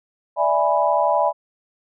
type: chord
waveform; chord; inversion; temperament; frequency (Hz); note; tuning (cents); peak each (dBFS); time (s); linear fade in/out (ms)
sine; E dominant seventh; third; equal; 587.3 / 659.3 / 830.6 / 987.8; D5 / E5 / G#5 / B5; 0 / 0 / 0 / 0; -21; 0.36-1.33; 50
effects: none